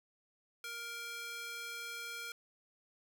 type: tone with high-pass filter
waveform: square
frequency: 468 Hz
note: A#4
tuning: 7 cents sharp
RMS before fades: -44 dBFS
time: 0.64-2.32 s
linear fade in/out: 2 ms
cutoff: 1700 Hz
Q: 1.2
effects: none